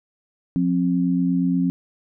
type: tone pair together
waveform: sine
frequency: 177.4 / 265.8 Hz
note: F3 / C4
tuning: +27 / +27 cents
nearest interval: perfect fifth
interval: 700 cents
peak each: -20 dBFS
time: 0.56-1.7 s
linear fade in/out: 0 ms
effects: none